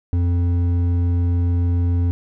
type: tone with hard clipping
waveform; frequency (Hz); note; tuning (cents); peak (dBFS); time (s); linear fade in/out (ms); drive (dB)
sine; 87.31; F2; 0; -17; 0.13-2.11; 0; 7
effects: none